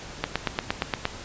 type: click train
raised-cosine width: 0.3 ms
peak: -7 dBFS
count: 8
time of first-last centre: 0.24-1.054 s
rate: 8.6 Hz
effects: pink hiss -40 dBFS RMS until 1.24 s + resampled to 16000 Hz